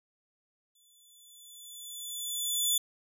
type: tone with exponential growth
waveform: 15% pulse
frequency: 3473 Hz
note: A7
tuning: 23 cents flat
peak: -17 dBFS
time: 0.75-2.78 s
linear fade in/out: 5 ms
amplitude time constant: 440 ms
effects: none